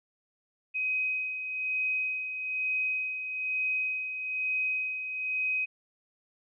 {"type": "tone with tremolo", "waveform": "sine", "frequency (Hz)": 2521, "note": "D#7", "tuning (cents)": 22, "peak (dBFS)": -26, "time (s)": [0.74, 5.66], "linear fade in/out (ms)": 20, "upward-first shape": "sine", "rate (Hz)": 1.1, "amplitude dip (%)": 55, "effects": []}